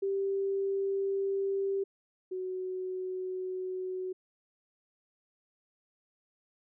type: tone pair in turn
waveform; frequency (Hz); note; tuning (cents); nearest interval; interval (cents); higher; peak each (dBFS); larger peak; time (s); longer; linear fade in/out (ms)
sine; 392 / 371.1; G4 / F#4; 0 / +5; minor second; 95; first; -28 / -33; first; 0.02-1.84 / 2.31-4.13; neither; 10
effects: none